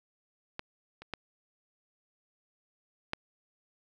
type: clicks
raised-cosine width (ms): 0.3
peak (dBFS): -20 / -30 / -19 / -15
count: 4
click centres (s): 0.594 / 1.02 / 1.137 / 3.134
effects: none

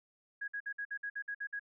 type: tone bursts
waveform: sine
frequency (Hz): 1654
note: G#6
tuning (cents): -8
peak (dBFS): -36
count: 10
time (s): 0.41-1.596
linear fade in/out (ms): 10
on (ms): 70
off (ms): 54
effects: none

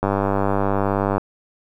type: click train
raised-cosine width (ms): 1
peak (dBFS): -6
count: 115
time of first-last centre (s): 0.03-1.18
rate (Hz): 99.1
effects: 8-bit

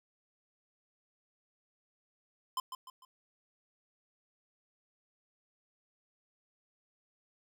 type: tone with echo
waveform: square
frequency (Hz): 1032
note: C6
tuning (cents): -24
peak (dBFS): -32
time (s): 2.57-2.6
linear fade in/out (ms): 2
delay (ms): 150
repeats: 3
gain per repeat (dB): -8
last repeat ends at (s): 3.05
effects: none

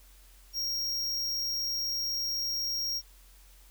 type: tone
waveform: square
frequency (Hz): 5588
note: F8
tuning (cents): 0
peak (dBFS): -30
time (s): 0.53-3.02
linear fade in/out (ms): 50
effects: added 45 Hz sine -54 dBFS peak until 3.7 s + white hiss -60 dBFS RMS until 3.7 s

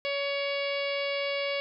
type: harmonic tone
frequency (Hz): 562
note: C#5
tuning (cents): +24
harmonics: 1 / 2 / 3 / 4 / 5 / 6 / 7 / 8 / 9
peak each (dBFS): -30 / -41 / -44 / -34 / -38 / -41 / -45 / -43 / -47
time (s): 0.05-1.6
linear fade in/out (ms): 0
effects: none

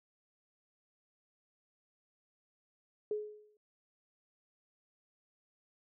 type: tone with exponential decay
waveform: sine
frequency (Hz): 422.5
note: G#4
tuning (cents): +30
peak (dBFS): -30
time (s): 3.11-3.57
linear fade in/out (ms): 2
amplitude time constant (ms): 99
effects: none

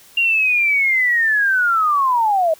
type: linear sweep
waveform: sine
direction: down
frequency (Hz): 2794 to 617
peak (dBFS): -13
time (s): 0.17-2.54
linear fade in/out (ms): 5
effects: white hiss -47 dBFS RMS until 2.59 s

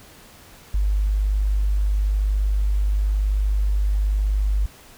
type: tone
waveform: sine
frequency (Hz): 50.5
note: G#1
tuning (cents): -48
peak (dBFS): -17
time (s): 0.74-4.66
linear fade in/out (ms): 5
effects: pink hiss -47 dBFS RMS until 4.97 s

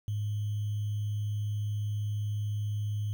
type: tone with sample-and-hold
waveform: sine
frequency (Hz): 104.4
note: G#2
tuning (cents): +10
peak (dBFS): -29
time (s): 0.08-3.13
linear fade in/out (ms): 0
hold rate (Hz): 3150
effects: none

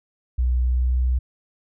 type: tone with pitch glide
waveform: sine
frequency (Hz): 61.9 to 62.8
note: B1 to B1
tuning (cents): +5 to +30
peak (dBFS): -17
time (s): 0.38-1.19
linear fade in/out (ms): 10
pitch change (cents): +25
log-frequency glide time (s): 0.63-0.96
effects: none

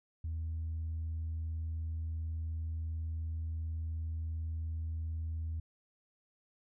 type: tone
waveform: sine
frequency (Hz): 80.7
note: E2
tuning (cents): -36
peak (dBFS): -33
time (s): 0.24-5.6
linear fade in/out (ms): 5
effects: tanh soft clip ceiling -32 dBFS

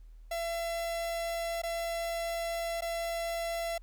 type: tone with dropouts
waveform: 45% pulse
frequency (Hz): 674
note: E5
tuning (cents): +38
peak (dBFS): -32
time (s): 0.31-3.78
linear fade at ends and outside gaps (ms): 5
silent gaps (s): 1.619-1.634 / 2.809-2.82
effects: added 40 Hz sine -48 dBFS peak until 3.82 s + pink hiss -75 dBFS RMS until 3.82 s

